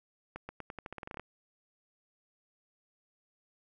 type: accelerating click train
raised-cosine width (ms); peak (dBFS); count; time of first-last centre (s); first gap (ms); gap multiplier
0.5; -26; 14; 0.36-1.196; 130; 0.87
effects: none